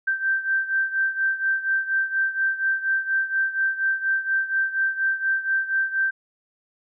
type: beating tone pair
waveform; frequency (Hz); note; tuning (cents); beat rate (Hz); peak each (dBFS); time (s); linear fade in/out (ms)
sine; 1563 / 1567.2; G6 / G6; -6 / -1; 4.2; -22 / -26; 0.07-6.11; 10
effects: none